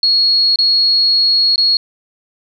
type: tone with dropouts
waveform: sine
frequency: 4320 Hz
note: C#8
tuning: 45 cents flat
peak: -9 dBFS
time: 0.03-1.77 s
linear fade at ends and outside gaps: 2 ms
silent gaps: 0.559-0.587 / 1.559-1.579 s
effects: none